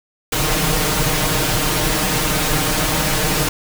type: noise with comb filter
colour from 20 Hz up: pink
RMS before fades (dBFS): -18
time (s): 0.32-3.49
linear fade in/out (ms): 5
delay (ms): 6.5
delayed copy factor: +0.85
effects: none